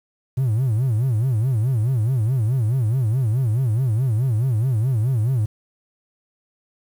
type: tone with vibrato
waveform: triangle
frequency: 119.4 Hz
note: A#2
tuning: 42 cents sharp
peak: -14 dBFS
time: 0.37-5.46 s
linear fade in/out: 10 ms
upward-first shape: sine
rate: 4.7 Hz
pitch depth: 220 cents each way
effects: tanh soft clip ceiling -11 dBFS + 8-bit